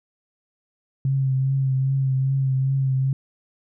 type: tone with vibrato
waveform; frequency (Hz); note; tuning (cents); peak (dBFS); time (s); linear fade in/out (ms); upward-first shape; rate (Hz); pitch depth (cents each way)
sine; 133.8; C3; +39; -18; 1.05-3.13; 2; triangle; 2.5; 34
effects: none